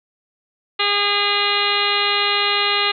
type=harmonic tone with a mistuned harmonic; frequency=407.7 Hz; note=G#4; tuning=32 cents flat; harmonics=1 / 2 / 3 / 4 / 5 / 6 / 7 / 8 / 9 / 10; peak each=-27 / -27 / -23 / -29 / -24 / -26 / -23 / -27 / -26 / -24 dBFS; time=0.79-2.92 s; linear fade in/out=10 ms; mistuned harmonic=8; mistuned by=+34 cents; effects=none